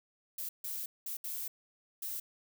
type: noise bursts at uneven times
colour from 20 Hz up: violet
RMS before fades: -39 dBFS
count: 5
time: 0.38-0.49 / 0.64-0.86 / 1.06-1.17 / 1.24-1.48 / 2.02-2.2 s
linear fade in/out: 5 ms
effects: none